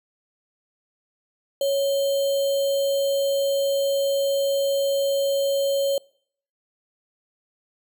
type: tone with sample-and-hold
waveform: sine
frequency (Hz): 554.4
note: C#5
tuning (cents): 0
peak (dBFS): -19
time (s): 1.61-5.98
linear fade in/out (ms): 2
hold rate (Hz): 3675
effects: noise-tail reverb RT60 0.6 s tail -25 dB re dry